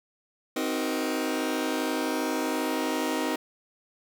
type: chord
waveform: sawtooth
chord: C half-diminished seventh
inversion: none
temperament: just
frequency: 261.6 / 314 / 376.7 / 470.9 Hz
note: C4 / Eb4 / Gb4 / Bb4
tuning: 0 / +16 / +31 / +18 cents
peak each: -27 / -26 / -32 / -30 dBFS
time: 0.56-3.36 s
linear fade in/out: 5 ms
effects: none